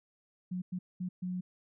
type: tone bursts at uneven times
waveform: sine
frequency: 181.6 Hz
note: F#3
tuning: 32 cents flat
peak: -33 dBFS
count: 4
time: 0.51-0.62 / 0.72-0.79 / 1-1.09 / 1.22-1.41 s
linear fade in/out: 10 ms
effects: none